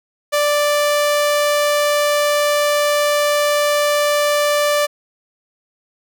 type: tone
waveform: sawtooth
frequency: 587.3 Hz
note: D5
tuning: in tune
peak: -10 dBFS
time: 0.32-4.87 s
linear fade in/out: 20 ms
effects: none